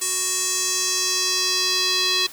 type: tone with band-pass filter sweep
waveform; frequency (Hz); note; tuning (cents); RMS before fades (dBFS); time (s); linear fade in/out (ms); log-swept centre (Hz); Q
square; 370; F#4; 0; -22; 0.01-2.27; 10; 8100 to 4100; 2.7
effects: white hiss -41 dBFS RMS until 2.32 s